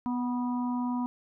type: harmonic tone with a mistuned harmonic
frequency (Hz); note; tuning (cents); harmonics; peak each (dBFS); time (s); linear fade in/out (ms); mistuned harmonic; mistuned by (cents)
246.9; B3; 0; 1 / 3 / 4 / 5; -28 / -42 / -36 / -48; 0.06-1.06; 0; 4; -20
effects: none